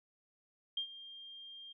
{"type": "tone with ADSR envelope", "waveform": "sine", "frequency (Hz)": 3200, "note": "G7", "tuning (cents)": 35, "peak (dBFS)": -32, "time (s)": [0.77, 1.73], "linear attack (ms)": 4, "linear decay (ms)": 90, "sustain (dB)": -16, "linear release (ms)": 13, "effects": []}